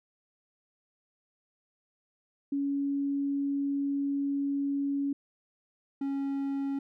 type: tone pair in turn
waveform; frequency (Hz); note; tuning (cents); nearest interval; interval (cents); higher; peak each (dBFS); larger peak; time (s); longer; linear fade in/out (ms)
sine / triangle; 280.3 / 276.1; C#4 / C#4; +19 / -7; unison; 26; first; -27; neither; 2.52-5.13 / 6.01-6.79; first; 5
effects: none